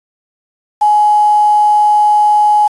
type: tone with quantisation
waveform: sine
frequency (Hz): 839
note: G#5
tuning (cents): +17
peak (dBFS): -6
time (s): 0.81-2.68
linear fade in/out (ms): 10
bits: 5
effects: resampled to 24000 Hz